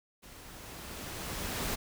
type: noise with level ramp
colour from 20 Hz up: pink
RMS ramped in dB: -52 to -33 dBFS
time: 0.22-1.76 s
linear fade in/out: 20 ms
effects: none